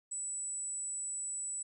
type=tone; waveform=sine; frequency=7930 Hz; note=B8; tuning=6 cents sharp; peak=-36 dBFS; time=0.11-1.63 s; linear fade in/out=10 ms; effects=none